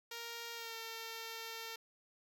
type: tone with pitch glide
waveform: 5% pulse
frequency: 466.2 to 453.2 Hz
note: A#4 to A#4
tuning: 0 to -49 cents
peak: -32 dBFS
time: 0.11-1.76 s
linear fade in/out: 5 ms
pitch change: -49 cents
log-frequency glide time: 0.54-0.76 s
effects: none